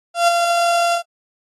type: tone with ADSR envelope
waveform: 35% pulse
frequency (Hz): 688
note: F5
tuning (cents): -26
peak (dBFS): -8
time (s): 0.14-1.03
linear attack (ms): 140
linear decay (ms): 12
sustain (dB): -5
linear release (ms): 94
effects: low-pass 10000 Hz 12 dB/octave + AAC 32 kbps